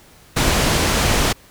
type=low-pass noise; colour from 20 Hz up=pink; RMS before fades=-17 dBFS; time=0.36-1.33 s; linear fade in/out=10 ms; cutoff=9100 Hz; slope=12 dB/octave; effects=pink hiss -48 dBFS RMS until 1.5 s